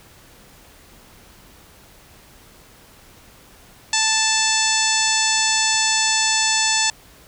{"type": "harmonic tone", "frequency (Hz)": 880, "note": "A5", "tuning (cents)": 0, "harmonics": [1, 2, 3, 4, 5, 6, 7, 8, 9], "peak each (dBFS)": [-25, -25, -25, -25, -25, -25, -25, -25, -25], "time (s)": [3.93, 6.9], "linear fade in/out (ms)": 2, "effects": ["pink hiss -48 dBFS RMS until 7.27 s"]}